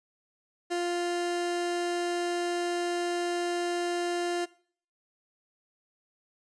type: tone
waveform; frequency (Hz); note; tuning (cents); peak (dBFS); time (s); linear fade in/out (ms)
30% pulse; 349.2; F4; 0; -25; 0.7-4.46; 20
effects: noise-tail reverb RT60 0.5 s tail -20 dB re dry + resampled to 22050 Hz